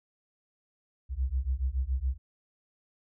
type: beating tone pair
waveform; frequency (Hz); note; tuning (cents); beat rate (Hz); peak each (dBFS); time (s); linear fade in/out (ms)
sine; 61.74 / 68.84; B1 / C#2; 0 / -11; 7.1; -30 / -30; 1.09-2.18; 50
effects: none